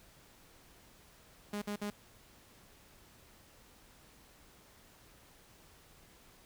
sawtooth tone bursts, 206.2 Hz, G#3, 12 cents flat, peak -32 dBFS, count 3, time 1.53-1.902 s, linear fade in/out 5 ms, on 88 ms, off 54 ms, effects pink hiss -61 dBFS RMS until 6.45 s

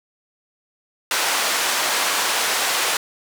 pink band-pass noise, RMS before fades -21 dBFS, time 1.11-2.97 s, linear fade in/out 2 ms, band 760 to 11000 Hz, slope 12 dB/octave, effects none

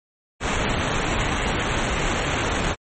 pink noise with sample-and-hold, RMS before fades -23 dBFS, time 0.4-2.76 s, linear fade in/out 50 ms, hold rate 4900 Hz, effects MP3 32 kbps

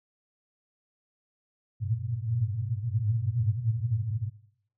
white band-pass noise, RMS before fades -29 dBFS, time 1.8-4.3 s, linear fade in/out 20 ms, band 100 to 120 Hz, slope 96 dB/octave, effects noise-tail reverb RT60 0.7 s tail -19 dB re dry

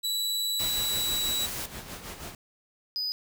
sawtooth tone with pitch glide, 3935 to 3903 Hz, B7 to B7, -7 to -21 cents, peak -24 dBFS, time 0.03-1.47 s, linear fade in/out 20 ms, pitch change -14 cents, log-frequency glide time 0.51-1.27 s
white noise, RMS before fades -36 dBFS, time 0.59-1.66 s, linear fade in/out 5 ms
pink noise with tremolo, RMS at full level -38 dBFS, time 0.6-2.35 s, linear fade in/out 2 ms, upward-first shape sine, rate 6.2 Hz, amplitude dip 60%
triangle tone, 4978 Hz, D#8, in tune, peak -27 dBFS, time 2.96-3.12 s, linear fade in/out 0 ms
effects none

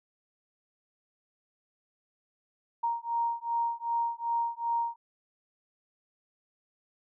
sine beating tone pair, 932.3 / 934.9 Hz, A#5 / A#5, 0 / +5 cents, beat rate 2.6 Hz, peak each -31 dBFS, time 2.83-4.96 s, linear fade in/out 10 ms, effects none

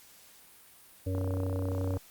harmonic tone, 93.7 Hz, F#2, 22 cents sharp, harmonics 1 / 3 / 5 / 6, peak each -30 / -37 / -40 / -41 dBFS, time 1.06-1.98 s, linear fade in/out 10 ms
click train, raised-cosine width 1 ms, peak -26 dBFS, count 27, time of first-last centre 1.15-1.97 s, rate 31.7 Hz
effects white hiss -56 dBFS RMS until 2.1 s + Opus 48 kbps

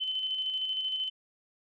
sine tone with tremolo, 3051 Hz, G7, 48 cents flat, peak -28 dBFS, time 0-1.1 s, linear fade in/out 20 ms, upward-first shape square, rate 13 Hz, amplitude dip 35%, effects none

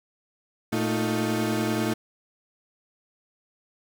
35% pulse tone cluster, 115.7 / 221.1 / 313.4 / 351.6 Hz, A#2 / A3 / D#4 / F4, -13 / +9 / +13 / +12 cents, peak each -30 / -26 / -27 / -29 dBFS, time 0.72-1.94 s, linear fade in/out 10 ms, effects none

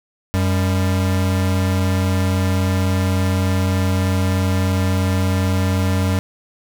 square tone pair together, 93.04 / 196 Hz, F#2 / G3, +10 / 0 cents, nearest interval octave + minor second, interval 1290 cents, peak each -17 / -23 dBFS, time 0.34-6.19 s, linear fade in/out 0 ms, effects none

